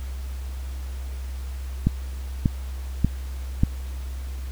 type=click train; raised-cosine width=5 ms; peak=-5 dBFS; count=4; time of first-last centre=1.87-3.635 s; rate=1.7 Hz; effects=added 65 Hz sine -29 dBFS peak until 4.51 s + pink hiss -47 dBFS RMS until 4.51 s